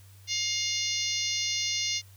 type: harmonic tone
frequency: 708 Hz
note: F5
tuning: 23 cents sharp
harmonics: 3 / 4 / 5 / 6 / 7 / 8 / 9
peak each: -35 / -35 / -35 / -35 / -35 / -35 / -35 dBFS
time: 0.27-2.02 s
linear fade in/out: 50 ms
effects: added 97 Hz sine -50 dBFS peak until 2.16 s + white hiss -59 dBFS RMS until 2.16 s